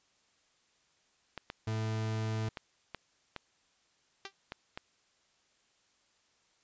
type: clicks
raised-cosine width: 0.3 ms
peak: -23 dBFS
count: 7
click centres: 1.377 / 1.501 / 2.572 / 2.947 / 3.363 / 4.521 / 4.775 s
type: tone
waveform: 40% pulse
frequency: 110 Hz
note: A2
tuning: in tune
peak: -31 dBFS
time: 1.67-2.49 s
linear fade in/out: 5 ms
type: tone with exponential decay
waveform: 5% pulse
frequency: 392 Hz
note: G4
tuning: in tune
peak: -26 dBFS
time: 4.25-4.33 s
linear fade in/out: 1 ms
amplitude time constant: 16 ms
effects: white hiss -71 dBFS RMS until 6.63 s + resampled to 16000 Hz